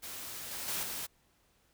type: noise with level steps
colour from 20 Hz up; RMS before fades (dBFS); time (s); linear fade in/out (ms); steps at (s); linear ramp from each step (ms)
white; -43 / -40 / -35 / -39; 0.02-1.07; 20; 0.51 / 0.68 / 0.83; 2
effects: pink hiss -70 dBFS RMS until 1.73 s